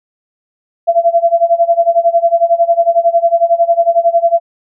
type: tone with tremolo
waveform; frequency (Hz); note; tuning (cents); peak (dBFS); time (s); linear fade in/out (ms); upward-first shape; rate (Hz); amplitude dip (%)
sine; 678; E5; +49; -4; 0.87-4.4; 20; sine; 11; 90
effects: none